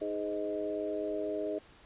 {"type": "harmonic tone with a mistuned harmonic", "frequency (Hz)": 103.83, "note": "G#2", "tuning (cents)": 0, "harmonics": [3, 4, 5, 6], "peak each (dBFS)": [-38, -36, -43, -36], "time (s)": [0.01, 1.59], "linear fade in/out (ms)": 10, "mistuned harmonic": 5, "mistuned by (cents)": -17, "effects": ["pink hiss -58 dBFS RMS until 1.85 s", "resampled to 8000 Hz"]}